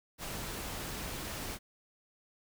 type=noise; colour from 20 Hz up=pink; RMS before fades=-40 dBFS; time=0.18-1.59 s; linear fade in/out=50 ms; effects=none